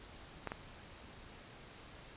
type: clicks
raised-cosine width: 0.5 ms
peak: -23 / -24 dBFS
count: 2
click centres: 0.473 / 0.519 s
effects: pink hiss -54 dBFS RMS until 2.16 s + resampled to 8000 Hz